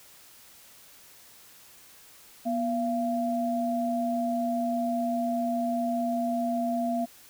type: tone pair together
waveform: sine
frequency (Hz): 242 / 683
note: B3 / F5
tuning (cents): -35 / -39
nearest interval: octave + tritone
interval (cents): 1796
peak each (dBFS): -28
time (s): 2.45-7.06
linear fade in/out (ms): 20
effects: white hiss -53 dBFS RMS until 7.29 s